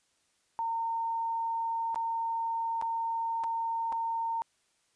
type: tone with dropouts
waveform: sine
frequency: 914 Hz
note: A#5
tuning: 34 cents flat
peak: -29 dBFS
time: 0.59-4.42 s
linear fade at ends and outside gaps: 0 ms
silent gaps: 1.945-1.958 / 2.814-2.823 / 3.437-3.441 / 3.922-3.926 s
effects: white hiss -72 dBFS RMS until 4.95 s + resampled to 22050 Hz